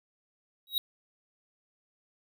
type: tone with exponential growth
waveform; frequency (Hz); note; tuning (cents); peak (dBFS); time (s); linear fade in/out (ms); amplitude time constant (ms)
square; 3826; A#7; +44; -22; 0.67-0.78; 1; 23
effects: none